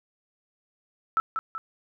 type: tone with echo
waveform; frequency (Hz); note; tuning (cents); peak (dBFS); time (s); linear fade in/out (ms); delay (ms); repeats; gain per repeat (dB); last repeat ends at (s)
sine; 1318.5; E6; 0; -19; 1.17-1.2; 0; 190; 2; -6; 1.58
effects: none